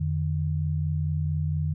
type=tone pair together; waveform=sine; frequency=87.31 / 151.71 Hz; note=F2 / D#3; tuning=0 / -43 cents; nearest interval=minor seventh; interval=957 cents; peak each=-27 / -26 dBFS; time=0-1.74 s; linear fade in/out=10 ms; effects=none